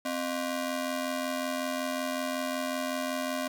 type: ring-modulated tone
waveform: sawtooth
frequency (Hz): 437.4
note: A4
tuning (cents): -10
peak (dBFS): -23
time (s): 0.05-3.48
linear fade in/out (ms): 5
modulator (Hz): 176
effects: none